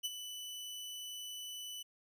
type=tone with ADSR envelope; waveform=sawtooth; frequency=2983 Hz; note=F#7; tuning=13 cents sharp; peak=-30 dBFS; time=0.03-1.83 s; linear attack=22 ms; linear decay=32 ms; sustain=-10 dB; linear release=11 ms; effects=none